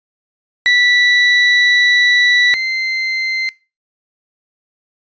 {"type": "tone pair in turn", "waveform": "35% pulse", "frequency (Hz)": [1963, 2076], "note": ["B6", "C7"], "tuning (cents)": [-11, -14], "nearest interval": "minor second", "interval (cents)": 97, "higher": "second", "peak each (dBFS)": [-7, -15], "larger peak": "first", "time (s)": [[0.66, 2.54], [2.54, 3.49]], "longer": "first", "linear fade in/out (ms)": 0, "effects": ["noise-tail reverb RT60 0.3 s tail -22 dB re dry", "resampled to 16000 Hz"]}